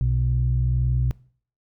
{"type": "tone pair together", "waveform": "sine", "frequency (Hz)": [62.3, 124.2], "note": ["B1", "B2"], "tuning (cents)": [16, 10], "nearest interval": "octave", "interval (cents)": 1194, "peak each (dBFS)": [-21, -20], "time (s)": [0.01, 1.11], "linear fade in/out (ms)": 0, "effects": ["noise-tail reverb RT60 0.5 s tail -22 dB re dry", "tanh soft clip ceiling -12 dBFS"]}